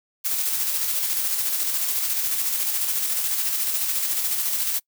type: noise with tremolo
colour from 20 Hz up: blue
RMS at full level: -23 dBFS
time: 0.24-4.8 s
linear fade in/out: 20 ms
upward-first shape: square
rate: 14 Hz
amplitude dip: 30%
effects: noise-tail reverb RT60 0.1 s tail -25 dB re dry